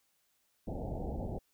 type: low-pass noise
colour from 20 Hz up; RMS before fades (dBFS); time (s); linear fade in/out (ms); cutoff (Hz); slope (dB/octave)
pink; -38; 0.67-1.39; 10; 830; 96
effects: white hiss -75 dBFS RMS until 1.53 s